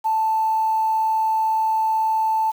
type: tone with quantisation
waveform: sine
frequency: 881 Hz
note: A5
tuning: 2 cents sharp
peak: -17 dBFS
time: 0.04-2.52 s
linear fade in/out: 20 ms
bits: 7
effects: none